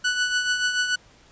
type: tone with tremolo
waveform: sawtooth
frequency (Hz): 1483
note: F#6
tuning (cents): +4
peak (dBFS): -15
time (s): 0.04-0.96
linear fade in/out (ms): 10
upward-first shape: triangle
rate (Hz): 6.9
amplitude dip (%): 60
effects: pink hiss -54 dBFS RMS until 1.31 s + resampled to 16000 Hz